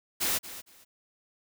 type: noise with echo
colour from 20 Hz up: white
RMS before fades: -28 dBFS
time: 0.2-0.39 s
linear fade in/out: 20 ms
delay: 230 ms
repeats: 2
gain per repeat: -14 dB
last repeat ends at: 0.85 s
effects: none